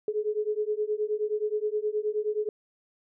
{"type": "beating tone pair", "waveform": "sine", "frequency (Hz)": [419.6, 429.1], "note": ["G#4", "A4"], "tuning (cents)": [18, -43], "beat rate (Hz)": 9.5, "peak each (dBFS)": -29, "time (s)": [0.08, 2.49], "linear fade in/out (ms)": 2, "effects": []}